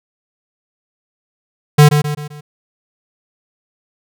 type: tone with echo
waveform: square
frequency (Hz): 148.3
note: D3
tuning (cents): +17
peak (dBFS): -4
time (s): 1.78-1.89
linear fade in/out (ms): 10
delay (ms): 130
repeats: 4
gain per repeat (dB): -7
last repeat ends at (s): 2.41
effects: none